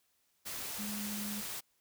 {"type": "tone in noise", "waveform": "sine", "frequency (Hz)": 207.7, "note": "G#3", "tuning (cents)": 0, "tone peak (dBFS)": -39, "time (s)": [0.78, 1.42], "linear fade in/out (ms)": 20, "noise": "white", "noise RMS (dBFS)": -41, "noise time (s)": [0.45, 1.61], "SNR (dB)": -1, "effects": ["white hiss -75 dBFS RMS until 1.8 s"]}